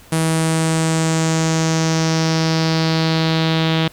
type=tone with low-pass filter sweep; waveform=sawtooth; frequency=161.2 Hz; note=E3; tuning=38 cents flat; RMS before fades=-17 dBFS; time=0.12-3.88 s; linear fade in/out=5 ms; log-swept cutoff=10000 to 3500 Hz; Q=3.5; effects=pink hiss -45 dBFS RMS until 3.92 s